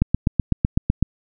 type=click train; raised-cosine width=5 ms; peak=-3 dBFS; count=9; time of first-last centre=0.02-1.026 s; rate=7.95 Hz; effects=none